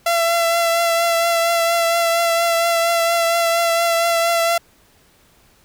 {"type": "tone with vibrato", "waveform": "sawtooth", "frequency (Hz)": 675, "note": "E5", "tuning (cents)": 41, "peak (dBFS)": -11, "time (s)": [0.06, 4.58], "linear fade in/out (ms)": 5, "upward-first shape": "triangle", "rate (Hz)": 4.3, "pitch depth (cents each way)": 23, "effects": ["pink hiss -54 dBFS RMS until 5.64 s"]}